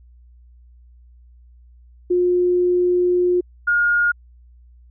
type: tone pair in turn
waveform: sine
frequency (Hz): 357.1 / 1425.4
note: F4 / F6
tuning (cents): +39 / +35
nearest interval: 2 octaves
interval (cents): 2396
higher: second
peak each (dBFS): -14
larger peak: neither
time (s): 2.1-3.41 / 3.67-4.12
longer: first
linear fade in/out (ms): 10
effects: added 60 Hz sine -45 dBFS peak until 4.9 s